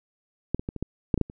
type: clicks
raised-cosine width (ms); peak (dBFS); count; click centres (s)
3; -10 / -19 / -17 / -21 / -15 / -7 / -13 / -9 / -27; 9; 0.546 / 0.595 / 0.689 / 0.763 / 0.826 / 1.142 / 1.177 / 1.213 / 1.299
effects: none